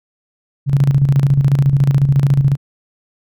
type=tone with tremolo; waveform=sine; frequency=138.59 Hz; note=C#3; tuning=in tune; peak=-7 dBFS; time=0.66-2.57 s; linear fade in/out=50 ms; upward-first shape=square; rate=14 Hz; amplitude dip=60%; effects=none